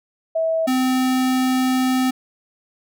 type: tone pair in turn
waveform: sine / square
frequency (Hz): 649 / 257.6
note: E5 / C4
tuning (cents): -27 / -27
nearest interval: octave + major third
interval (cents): 1600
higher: first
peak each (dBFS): -17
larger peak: neither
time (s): 0.35-0.67 / 0.67-2.11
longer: second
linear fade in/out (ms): 10
effects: none